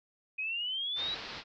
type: exponential sweep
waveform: sine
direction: up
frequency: 2498 to 3951 Hz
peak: -32 dBFS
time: 0.38-1.15 s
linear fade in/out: 10 ms
type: low-pass noise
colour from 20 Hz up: white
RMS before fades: -43 dBFS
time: 0.95-1.44 s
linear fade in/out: 50 ms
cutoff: 4800 Hz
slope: 48 dB/octave
effects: none